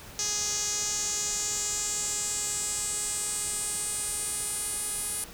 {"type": "tone with band-pass filter sweep", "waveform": "sawtooth", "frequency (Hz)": 415.3, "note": "G#4", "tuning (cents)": 0, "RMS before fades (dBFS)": -31, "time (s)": [0.19, 5.24], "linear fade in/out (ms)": 0, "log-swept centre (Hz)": [6200, 10000], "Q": 5, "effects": ["pink hiss -46 dBFS RMS until 5.33 s"]}